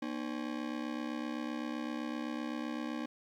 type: ring-modulated tone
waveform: 40% pulse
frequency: 271.9 Hz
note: C#4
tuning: 33 cents flat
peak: -32 dBFS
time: 0.02-3.06 s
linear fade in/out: 5 ms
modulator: 33.9 Hz
effects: low-pass 4000 Hz 12 dB/octave + 11-bit